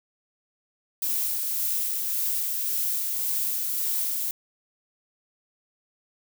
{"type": "noise with tremolo", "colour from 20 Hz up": "violet", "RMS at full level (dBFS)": -26, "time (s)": [1.02, 4.31], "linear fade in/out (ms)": 2, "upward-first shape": "sine", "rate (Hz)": 1.8, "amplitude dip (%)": 25, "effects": []}